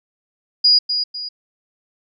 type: tone with echo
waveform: sine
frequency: 4889 Hz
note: D#8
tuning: 31 cents flat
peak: -9 dBFS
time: 0.64-0.79 s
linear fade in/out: 10 ms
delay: 250 ms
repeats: 2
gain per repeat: -8 dB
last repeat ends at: 1.29 s
effects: none